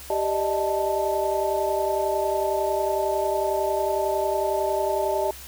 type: tone cluster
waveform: sine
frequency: 389.4 / 599 / 630 / 881 Hz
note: G4 / D5 / D#5 / A5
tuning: -12 / +34 / +21 / +2 cents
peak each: -27 dBFS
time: 0.1-5.31 s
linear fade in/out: 2 ms
effects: added 66 Hz sine -45 dBFS peak until 5.47 s + white hiss -42 dBFS RMS until 5.47 s